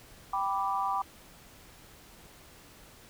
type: chord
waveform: sine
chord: G major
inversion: none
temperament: equal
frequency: 784 / 987.8 / 1174.7 Hz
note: G5 / B5 / D6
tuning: 0 / 0 / 0 cents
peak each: -32 dBFS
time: 0.33-1.02 s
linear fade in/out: 5 ms
effects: pink hiss -54 dBFS RMS until 3.09 s